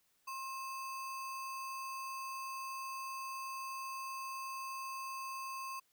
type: tone with sample-and-hold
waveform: sine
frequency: 1064 Hz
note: C6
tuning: 29 cents sharp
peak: -40 dBFS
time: 0.27-5.8 s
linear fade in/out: 10 ms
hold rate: 3675 Hz
effects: white hiss -75 dBFS RMS until 5.92 s